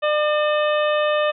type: harmonic tone with a mistuned harmonic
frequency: 600 Hz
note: D5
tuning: 37 cents sharp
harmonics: 1 / 2 / 3 / 4 / 5 / 6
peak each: -18 / -24 / -28 / -30 / -32 / -34 dBFS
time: 0.02-1.32 s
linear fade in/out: 20 ms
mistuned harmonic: 4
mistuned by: +110 cents
effects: none